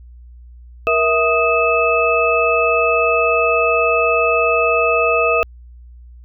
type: tone cluster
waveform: sine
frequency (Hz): 471.5 / 655 / 1248 / 2612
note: A#4 / E5 / D#6 / E7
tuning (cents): +20 / -11 / +5 / -17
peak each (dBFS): -18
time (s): 0.87-5.43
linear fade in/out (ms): 0
effects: added 60 Hz sine -37 dBFS peak until 6.24 s